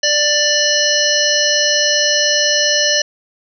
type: harmonic tone with a mistuned harmonic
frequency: 590 Hz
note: D5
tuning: 8 cents sharp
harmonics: 1 / 3 / 5 / 7 / 9 / 10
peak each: -19 / -19 / -19 / -19 / -19 / -19 dBFS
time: 0.03-3.02 s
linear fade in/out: 5 ms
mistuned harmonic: 7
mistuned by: +22 cents
effects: none